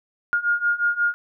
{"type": "beating tone pair", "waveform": "sine", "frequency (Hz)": [1418, 1423.6], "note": ["F6", "F6"], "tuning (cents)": [26, 33], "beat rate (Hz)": 5.6, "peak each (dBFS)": [-23, -21], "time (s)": [0.33, 1.14], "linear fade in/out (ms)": 0, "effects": []}